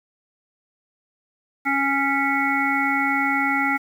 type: harmonic tone with a mistuned harmonic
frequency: 276 Hz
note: C#4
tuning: 7 cents flat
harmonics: 1 / 3 / 5 / 7 / 8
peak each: -25 / -25 / -25 / -25 / -25 dBFS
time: 1.65-3.78 s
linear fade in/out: 20 ms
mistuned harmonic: 7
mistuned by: +30 cents
effects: 8-bit